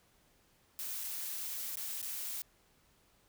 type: noise with dropouts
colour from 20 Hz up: blue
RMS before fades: -40 dBFS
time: 0.79-2.42 s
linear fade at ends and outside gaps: 0 ms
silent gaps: 1.037-1.041 / 1.756-1.771 / 2.016-2.027 s
effects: pink hiss -69 dBFS RMS until 3.28 s